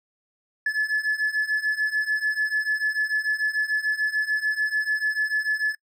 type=beating tone pair; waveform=triangle; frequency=1717 / 1723.8 Hz; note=A6 / A6; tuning=-43 / -36 cents; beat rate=6.8 Hz; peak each=-23 / -21 dBFS; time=0.66-5.75 s; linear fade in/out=5 ms; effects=noise-tail reverb RT60 0.1 s tail -25 dB re dry + tanh soft clip ceiling -15 dBFS